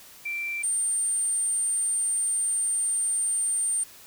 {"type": "tone pair in turn", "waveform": "sine", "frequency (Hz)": [2349, 8890], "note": ["D7", "C#9"], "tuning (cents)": [0, 4], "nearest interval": "octave + major seventh", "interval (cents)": 2304, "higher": "second", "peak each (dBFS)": [-28, -23], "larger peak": "second", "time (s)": [[0.25, 0.63], [0.63, 3.84]], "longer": "second", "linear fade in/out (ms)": 10, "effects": ["white hiss -49 dBFS RMS until 4.06 s"]}